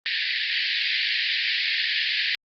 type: band-pass noise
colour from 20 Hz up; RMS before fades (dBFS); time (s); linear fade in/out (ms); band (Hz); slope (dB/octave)
pink; -25; 0.06-2.35; 0; 1700 to 4800; 96
effects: Opus 32 kbps